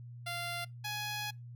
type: tone pair in turn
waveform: 10% pulse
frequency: 694 / 836.5 Hz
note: F5 / G#5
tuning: -11 / +12 cents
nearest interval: minor third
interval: 323 cents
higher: second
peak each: -28 dBFS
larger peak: neither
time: 0.26-0.65 / 0.84-1.31 s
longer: second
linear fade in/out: 10 ms
effects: noise-tail reverb RT60 0.2 s tail -24 dB re dry + added 120 Hz sine -45 dBFS peak until 1.55 s